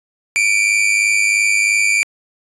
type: tone pair together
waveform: 45% pulse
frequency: 2300 / 2403 Hz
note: D7 / D7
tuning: -37 / +39 cents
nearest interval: minor second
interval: 76 cents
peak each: -15 dBFS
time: 0.36-2.03 s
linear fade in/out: 0 ms
effects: resampled to 24000 Hz

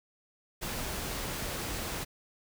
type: noise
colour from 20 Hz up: pink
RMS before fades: -36 dBFS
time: 0.61-2.05 s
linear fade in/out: 20 ms
effects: none

